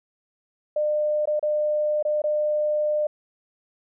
sine tone with dropouts, 602 Hz, D5, 43 cents sharp, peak -20 dBFS, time 0.76-3.07 s, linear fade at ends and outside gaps 5 ms, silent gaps 1.256-1.273 / 1.395-1.427 / 2.027-2.05 / 2.219-2.239 s, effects none

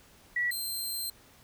sine / 15% pulse tone pair in turn, 1941 / 4149 Hz, B6 / C8, -31 / -15 cents, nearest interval octave + minor second, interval 1316 cents, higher second, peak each -26 dBFS, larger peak neither, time 0.36-0.51 / 0.51-1.1 s, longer second, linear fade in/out 5 ms, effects pink hiss -58 dBFS RMS until 1.43 s

